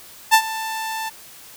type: tone with ADSR envelope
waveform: sawtooth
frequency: 886 Hz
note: A5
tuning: 12 cents sharp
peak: -4 dBFS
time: 0.31-1.1 s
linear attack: 29 ms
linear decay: 72 ms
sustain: -17 dB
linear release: 19 ms
effects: white hiss -43 dBFS RMS until 1.56 s